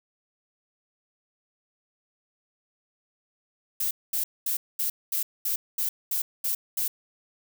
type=noise bursts; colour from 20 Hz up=violet; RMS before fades=-27 dBFS; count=10; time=3.8-6.88 s; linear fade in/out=5 ms; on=110 ms; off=220 ms; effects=none